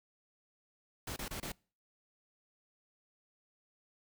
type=noise bursts; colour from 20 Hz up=pink; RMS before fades=-41 dBFS; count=4; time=1.07-1.52 s; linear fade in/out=5 ms; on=93 ms; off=26 ms; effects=noise-tail reverb RT60 0.4 s tail -26 dB re dry